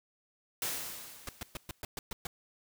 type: noise with exponential decay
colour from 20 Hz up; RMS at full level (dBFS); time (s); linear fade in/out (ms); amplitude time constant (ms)
white; -33; 0.62-1.82; 2; 260
type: noise bursts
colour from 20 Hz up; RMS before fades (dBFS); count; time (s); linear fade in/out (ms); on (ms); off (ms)
pink; -39; 8; 1.27-2.27; 2; 20; 120
effects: none